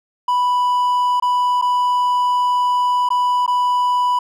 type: tone with dropouts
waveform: triangle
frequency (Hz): 987.8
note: B5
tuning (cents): 0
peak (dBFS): -12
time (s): 0.28-4.19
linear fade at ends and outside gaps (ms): 5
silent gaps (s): 1.2-1.223 / 1.615-1.622 / 3.09-3.103 / 3.464-3.477
effects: none